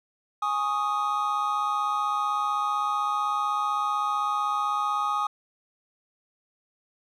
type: chord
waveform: triangle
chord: Ab suspended fourth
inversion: none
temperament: equal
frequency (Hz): 830.6 / 1108.7 / 1244.5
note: Ab5 / Db6 / Eb6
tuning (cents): 0 / 0 / 0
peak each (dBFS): -28 / -30 / -24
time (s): 0.42-5.27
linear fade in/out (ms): 5
effects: none